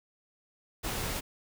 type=noise; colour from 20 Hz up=pink; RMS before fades=-34 dBFS; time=0.83-1.21 s; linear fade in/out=20 ms; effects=none